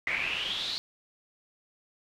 brown noise with band-pass filter sweep, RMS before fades -32 dBFS, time 0.07-0.78 s, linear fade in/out 0 ms, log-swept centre 2100 to 4300 Hz, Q 8.4, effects none

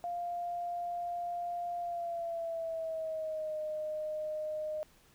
sine tone with pitch glide, 698.5 to 615.1 Hz, F5 to D#5, 0 to -20 cents, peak -34 dBFS, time 0.04-4.83 s, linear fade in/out 0 ms, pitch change -220 cents, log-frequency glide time 1.79-3.59 s, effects pink hiss -64 dBFS RMS until 5.14 s

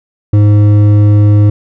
sine tone with hard clipping, 103.83 Hz, G#2, in tune, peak -5 dBFS, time 0.33-1.5 s, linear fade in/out 5 ms, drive 8 dB, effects none

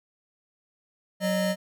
square tone pair together, 186.42 / 612 Hz, F#3 / D#5, +13 / -29 cents, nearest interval octave + major sixth, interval 2058 cents, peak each -27 dBFS, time 1.2-1.56 s, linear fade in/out 50 ms, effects none

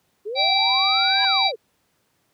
sine linear two-way sweep, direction up then down, 392 to 1661.2 to 392 Hz, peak -26 dBFS, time 0.25-1.56 s, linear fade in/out 20 ms, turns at 1.23 s
harmonic tone, 776 Hz, G5, 18 cents flat, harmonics 1 / 3 / 5 / 6, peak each -22 / -24 / -20 / -24 dBFS, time 0.35-1.52 s, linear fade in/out 50 ms
triangle tone with exponential growth, 987.8 Hz, B5, in tune, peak -22 dBFS, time 1.1-1.25 s, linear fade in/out 2 ms, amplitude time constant 32 ms
effects pink hiss -67 dBFS RMS until 2.33 s + high-pass 100 Hz 12 dB/octave

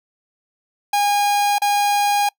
45% pulse tone with dropouts, 817 Hz, G#5, 29 cents flat, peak -15 dBFS, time 0.93-2.29 s, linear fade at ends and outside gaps 5 ms, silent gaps 1.584-1.618 s, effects noise-tail reverb RT60 0.1 s tail -25 dB re dry

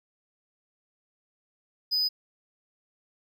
triangle tone, 4991 Hz, D#8, 5 cents sharp, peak -22 dBFS, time 1.91-2.09 s, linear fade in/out 20 ms, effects none

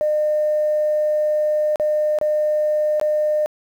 sine tone with dropouts, 606 Hz, D#5, 46 cents flat, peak -15 dBFS, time 0.01-3.46 s, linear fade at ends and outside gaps 0 ms, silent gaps 1.758-1.798 / 2.187-2.213 / 2.998-3.013 s, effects tanh soft clip ceiling -11 dBFS + 8-bit

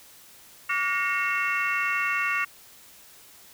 sine tone cluster, 1145 / 1432 / 1857 / 2186 / 2712 Hz, D6 / F6 / A#6 / C#7 / E7, -44 / +43 / -7 / -25 / +49 cents, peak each -29 dBFS, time 0.69-2.45 s, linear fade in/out 10 ms, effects tanh soft clip ceiling -16 dBFS + white hiss -51 dBFS RMS until 3.53 s

